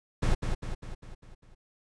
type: noise with echo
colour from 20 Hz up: brown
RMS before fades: -24 dBFS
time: 0.22-0.35 s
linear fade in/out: 10 ms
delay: 200 ms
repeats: 6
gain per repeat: -5 dB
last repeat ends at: 1.55 s
effects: resampled to 22050 Hz